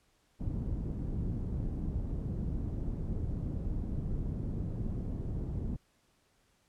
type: low-pass noise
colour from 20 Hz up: pink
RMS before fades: -35 dBFS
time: 0.39-5.77 s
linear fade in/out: 20 ms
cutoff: 220 Hz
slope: 12 dB/octave
effects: pink hiss -71 dBFS RMS until 6.68 s + low-pass 11000 Hz 12 dB/octave